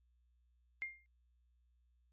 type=tone with exponential decay; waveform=sine; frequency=2116 Hz; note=C7; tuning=19 cents sharp; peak=-35 dBFS; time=0.82-1.06 s; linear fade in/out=0 ms; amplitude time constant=51 ms; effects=added 60 Hz sine -70 dBFS peak until 2.12 s + MP3 32 kbps